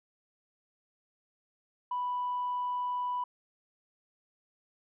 sine tone, 987.8 Hz, B5, in tune, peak -29 dBFS, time 1.91-3.24 s, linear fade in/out 5 ms, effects tanh soft clip ceiling -26 dBFS

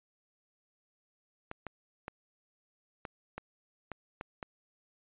clicks, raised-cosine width 0.5 ms, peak -24 dBFS, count 8, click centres 1.514 / 1.667 / 2.081 / 3.052 / 3.38 / 3.917 / 4.211 / 4.428 s, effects resampled to 8000 Hz

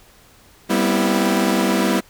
sawtooth chord, C major seventh, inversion second, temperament equal with one note detuned, 196 / 242.7 / 261.6 / 329.6 Hz, G3 / B3 / C4 / E4, 0 / -30 / 0 / 0 cents, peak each -16 / -17 / -22 / -17 dBFS, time 0.69-2.01 s, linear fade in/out 20 ms, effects pink hiss -50 dBFS RMS until 2.09 s

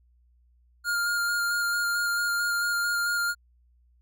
square tone with vibrato, 1411 Hz, F6, 17 cents sharp, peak -25 dBFS, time 0.84-3.35 s, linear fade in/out 50 ms, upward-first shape square, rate 4.5 Hz, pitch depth 12 cents each way, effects added 60 Hz sine -59 dBFS peak until 4.01 s

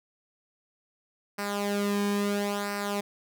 sawtooth tone with flanger, 203.2 Hz, G#3, 38 cents flat, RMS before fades -29 dBFS, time 1.38-3.01 s, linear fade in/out 10 ms, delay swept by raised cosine 0.29 to 1.49 ms, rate 0.74 Hz, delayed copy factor -0.7, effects none

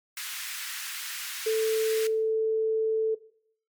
pink high-pass noise, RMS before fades -36 dBFS, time 0.17-2.07 s, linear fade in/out 2 ms, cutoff 1500 Hz, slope 24 dB/octave
sine tone, 441.2 Hz, A4, 5 cents sharp, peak -22 dBFS, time 1.46-3.15 s, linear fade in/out 10 ms
effects noise-tail reverb RT60 0.6 s tail -18 dB re dry + MP3 96 kbps

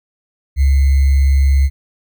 sine tone with sample-and-hold, 68.6 Hz, C#2, 17 cents flat, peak -8 dBFS, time 0.56-1.7 s, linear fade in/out 50 ms, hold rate 2100 Hz, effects none

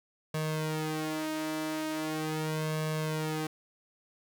sawtooth tone with flanger, 156 Hz, D#3, 5 cents sharp, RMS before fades -33 dBFS, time 0.34-3.47 s, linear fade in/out 5 ms, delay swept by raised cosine 1.8 to 3.4 ms, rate 0.4 Hz, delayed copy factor +0.9, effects 10-bit

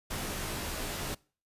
pink noise with comb filter, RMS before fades -36 dBFS, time 0.1-1.15 s, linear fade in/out 10 ms, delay 18 ms, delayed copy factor -0.75, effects noise-tail reverb RT60 0.4 s tail -24 dB re dry + resampled to 32000 Hz

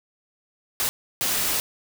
white noise bursts at uneven times, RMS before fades -24 dBFS, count 2, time 0.8-0.89 / 1.21-1.6 s, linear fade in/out 0 ms, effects none

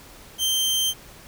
sawtooth tone, 3136 Hz, G7, in tune, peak -17 dBFS, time 0.38-0.94 s, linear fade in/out 50 ms, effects pink hiss -46 dBFS RMS until 1.27 s

